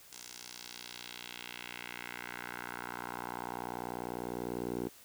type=tone with band-pass filter sweep; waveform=10% pulse; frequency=60.1 Hz; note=B1; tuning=46 cents flat; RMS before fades=-42 dBFS; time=0.11-4.89 s; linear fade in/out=20 ms; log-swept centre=6800 to 390 Hz; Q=1.6; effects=white hiss -57 dBFS RMS until 5.04 s